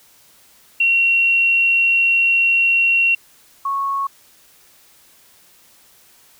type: tone pair in turn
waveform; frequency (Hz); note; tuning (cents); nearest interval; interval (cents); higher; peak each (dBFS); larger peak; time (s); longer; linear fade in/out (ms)
sine; 2737 / 1102.9; F7 / C#6; -36 / -9; octave + major third; 1573; first; -12 / -18; first; 0.8-3.15 / 3.65-4.07; first; 5
effects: white hiss -51 dBFS RMS until 6.39 s